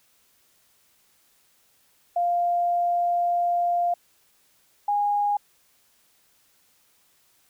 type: tone pair in turn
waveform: sine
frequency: 698.5 / 820.9 Hz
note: F5 / G#5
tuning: 0 / -20 cents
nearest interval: minor third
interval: 280 cents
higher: second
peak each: -20 dBFS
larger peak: neither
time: 2.16-3.94 / 4.88-5.37 s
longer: first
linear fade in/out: 5 ms
effects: white hiss -63 dBFS RMS until 7.49 s